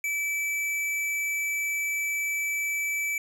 square tone, 2309 Hz, D7, 30 cents flat, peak -27 dBFS, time 0.04-3.18 s, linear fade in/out 2 ms, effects none

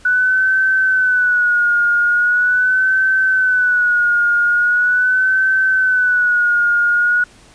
sine tone with vibrato, 1480 Hz, F#6, in tune, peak -11 dBFS, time 0.05-7.24 s, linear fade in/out 5 ms, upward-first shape sine, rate 0.41 Hz, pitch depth 67 cents each way, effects pink hiss -46 dBFS RMS until 7.54 s + resampled to 22050 Hz

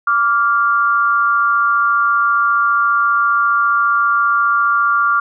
sine tone pair together, 1162.1 / 1396.9 Hz, D6 / F6, -19 / 0 cents, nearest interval minor third, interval 319 cents, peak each -14 dBFS, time 0.07-5.2 s, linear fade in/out 5 ms, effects none

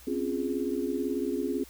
sine chord, Db major seventh, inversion third, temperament equal with one note detuned, 259.1 / 277.2 / 349.2 / 415.3 Hz, C4 / Db4 / F4 / Ab4, -17 / 0 / 0 / 0 cents, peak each -33 dBFS, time 0.07-1.64 s, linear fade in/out 5 ms, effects added 60 Hz sine -53 dBFS peak until 1.69 s + white hiss -53 dBFS RMS until 1.69 s

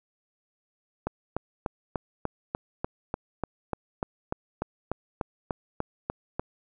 click train, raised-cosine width 1 ms, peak -14 dBFS, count 19, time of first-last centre 1.07-6.395 s, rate 3.38 Hz, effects none

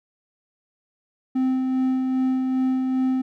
triangle tone with tremolo, 259.6 Hz, C4, 13 cents flat, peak -16 dBFS, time 1.35-3.22 s, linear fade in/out 10 ms, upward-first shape sine, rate 2.5 Hz, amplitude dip 30%, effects none

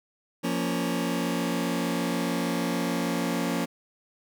sawtooth chord, Bb minor, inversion second, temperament just, 174.81 / 233.1 / 279.7 Hz, F3 / Bb3 / Db4, +2 / 0 / +16 cents, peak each -26 dBFS, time 0.43-3.66 s, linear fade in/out 20 ms, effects none

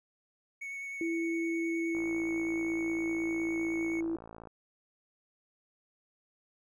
triangle tone with vibrato, 2217 Hz, C#7, in tune, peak -36 dBFS, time 0.61-4.01 s, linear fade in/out 10 ms, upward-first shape sine, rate 9.7 Hz, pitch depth 11 cents each way
sine tone with pitch glide, 332 to 329.9 Hz, E4 to E4, +12 to +1 cents, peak -30 dBFS, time 1.01-4.16 s, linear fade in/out 2 ms, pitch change -11 cents, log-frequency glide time 2.06-2.25 s
click train, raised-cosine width 1 ms, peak -33 dBFS, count 142, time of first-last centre 1.95-4.472 s, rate 55.9 Hz
effects none

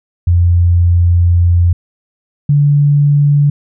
sine tone pair in turn, 87 / 144.59 Hz, F2 / D3, -6 / -27 cents, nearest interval major sixth, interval 879 cents, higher second, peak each -6 dBFS, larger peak neither, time 0.27-1.73 / 2.49-3.5 s, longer first, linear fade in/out 5 ms, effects none

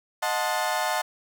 30% pulse chord, D# diminished seventh, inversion none, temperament equal with one note detuned, 622.3 / 729.8 / 880 / 1046.5 Hz, D#5 / F#5 / A5 / C6, 0 / -24 / 0 / 0 cents, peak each -28 / -26 / -26 / -30 dBFS, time 0.22-1.02 s, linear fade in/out 10 ms, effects none

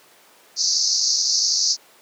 pink band-pass noise, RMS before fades -20 dBFS, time 0.56-1.77 s, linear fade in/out 50 ms, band 4400 to 6400 Hz, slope 96 dB/octave, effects pink hiss -51 dBFS RMS until 2.01 s + high-pass 400 Hz 12 dB/octave

